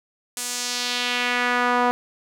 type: tone with band-pass filter sweep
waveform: sawtooth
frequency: 245.2 Hz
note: B3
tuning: 12 cents flat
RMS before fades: -23 dBFS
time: 0.37-1.91 s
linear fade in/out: 0 ms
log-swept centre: 8900 to 910 Hz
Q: 1.5
effects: none